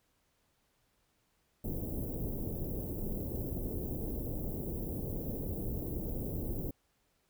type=band-stop noise; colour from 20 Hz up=pink; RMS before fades=-37 dBFS; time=1.64-6.71 s; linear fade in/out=5 ms; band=490 to 16000 Hz; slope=24 dB/octave; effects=pink hiss -75 dBFS RMS until 7.29 s